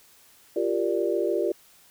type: chord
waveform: sine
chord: G minor seventh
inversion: third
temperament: equal with one note detuned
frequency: 345.8 / 392 / 466.2 / 587.3 Hz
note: F4 / G4 / Bb4 / D5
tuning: -17 / 0 / 0 / 0 cents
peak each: -27 / -27 / -29 / -29 dBFS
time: 0.56-1.52 s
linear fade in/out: 5 ms
effects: white hiss -56 dBFS RMS until 1.9 s